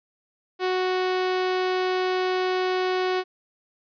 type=tone; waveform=sawtooth; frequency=369.4 Hz; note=F#4; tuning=3 cents flat; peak=-18 dBFS; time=0.59-3.24 s; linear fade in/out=50 ms; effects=resampled to 11025 Hz